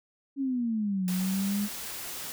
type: exponential two-way sweep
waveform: sine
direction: down then up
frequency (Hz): 281 to 180.5 to 208.2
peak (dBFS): -26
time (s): 0.36-1.69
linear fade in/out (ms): 50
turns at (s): 1.08
type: noise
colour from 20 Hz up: white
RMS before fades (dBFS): -38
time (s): 1.08-2.32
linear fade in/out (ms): 0
effects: none